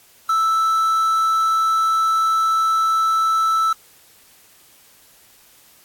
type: tone with quantisation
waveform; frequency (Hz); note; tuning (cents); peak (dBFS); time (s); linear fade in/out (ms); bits
triangle; 1318.5; E6; 0; -13; 0.29-3.73; 5; 6
effects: white hiss -51 dBFS RMS until 5.84 s + AAC 64 kbps